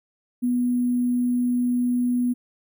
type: tone with sample-and-hold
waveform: sine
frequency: 245.7 Hz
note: B3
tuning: 9 cents flat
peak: -19 dBFS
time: 0.42-2.34 s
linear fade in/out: 20 ms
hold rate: 11025 Hz
effects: none